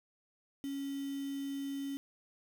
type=tone with quantisation; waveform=sine; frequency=277.2 Hz; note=C#4; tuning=in tune; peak=-36 dBFS; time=0.64-1.97 s; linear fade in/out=0 ms; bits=8; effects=none